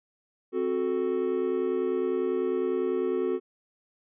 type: chord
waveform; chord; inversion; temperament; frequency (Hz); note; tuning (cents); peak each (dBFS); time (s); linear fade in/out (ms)
triangle; F# diminished; second; equal; 261.6 / 370 / 440; C4 / F#4 / A4; 0 / 0 / 0; -31 / -25 / -28; 0.52-3.4; 50
effects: resampled to 8000 Hz